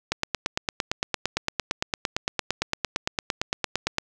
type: click train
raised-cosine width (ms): 0.2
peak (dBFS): -6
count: 35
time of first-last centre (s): 0.12-3.984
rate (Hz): 8.8
effects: none